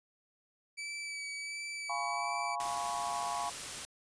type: tone with vibrato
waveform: sawtooth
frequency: 2300 Hz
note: D7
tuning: 37 cents flat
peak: -35 dBFS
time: 0.77-2.56 s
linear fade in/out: 20 ms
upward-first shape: sine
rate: 1.4 Hz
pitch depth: 17 cents each way
type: chord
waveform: sine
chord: C# dominant seventh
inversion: first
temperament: equal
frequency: 698.5 / 830.6 / 987.8 / 1108.7 Hz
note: E#5 / G#5 / B5 / C#6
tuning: 0 / 0 / 0 / 0 cents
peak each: -39 dBFS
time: 1.89-3.5 s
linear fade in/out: 10 ms
type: noise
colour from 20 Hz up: white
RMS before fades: -41 dBFS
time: 2.6-3.85 s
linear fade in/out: 0 ms
effects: resampled to 22050 Hz